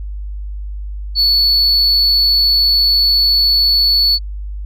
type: tone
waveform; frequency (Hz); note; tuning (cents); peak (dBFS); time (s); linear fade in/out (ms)
sine; 4433; C#8; -1; -7; 1.15-4.19; 50
effects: tanh soft clip ceiling -8 dBFS + added 50 Hz sine -22 dBFS peak until 4.65 s